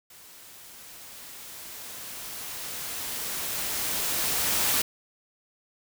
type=noise with level ramp; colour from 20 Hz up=white; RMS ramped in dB=-50 to -24 dBFS; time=0.1-4.82 s; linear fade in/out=5 ms; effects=none